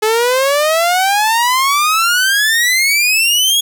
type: exponential sweep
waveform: sawtooth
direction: up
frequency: 425.3 to 3365 Hz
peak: -7 dBFS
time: 0.02-3.61 s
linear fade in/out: 10 ms
effects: none